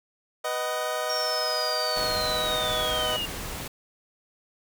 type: chord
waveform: 25% pulse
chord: B major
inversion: none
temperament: equal with one note detuned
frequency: 493.9 / 622.3 / 752.5 Hz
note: B4 / D#5 / F#5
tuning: 0 / 0 / +29 cents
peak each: -29 / -25 / -31 dBFS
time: 0.44-3.17 s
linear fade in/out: 10 ms
type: linear sweep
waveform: sine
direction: down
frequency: 5588 to 2794 Hz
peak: -28 dBFS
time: 1.09-3.26 s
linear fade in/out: 10 ms
type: noise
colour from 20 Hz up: pink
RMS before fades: -35 dBFS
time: 1.96-3.68 s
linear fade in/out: 5 ms
effects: none